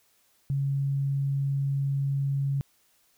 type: tone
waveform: sine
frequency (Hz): 138.59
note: C#3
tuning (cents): 0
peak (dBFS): -24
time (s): 0.5-2.61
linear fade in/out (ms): 0
effects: white hiss -66 dBFS RMS until 3.17 s